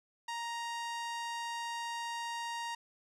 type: tone with low-pass filter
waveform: sawtooth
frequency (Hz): 935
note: A#5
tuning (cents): +5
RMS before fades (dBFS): -39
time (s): 0.28-2.75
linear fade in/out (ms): 5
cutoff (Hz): 8000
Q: 0.78
effects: none